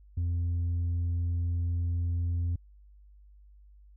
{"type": "tone with tanh clipping", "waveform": "triangle", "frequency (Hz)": 86, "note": "F2", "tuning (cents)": -26, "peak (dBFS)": -27, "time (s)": [0.17, 2.56], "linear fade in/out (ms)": 5, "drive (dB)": 7, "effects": ["added 50 Hz sine -52 dBFS peak until 3.96 s"]}